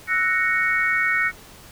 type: chord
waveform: sine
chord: F# dominant seventh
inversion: third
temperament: equal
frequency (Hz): 1318.5 / 1480 / 1864.7 / 2217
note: E6 / F#6 / A#6 / C#7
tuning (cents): 0 / 0 / 0 / 0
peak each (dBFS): -28 / -25 / -22 / -22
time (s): 0.07-1.32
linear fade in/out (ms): 50
effects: pink hiss -45 dBFS RMS until 1.71 s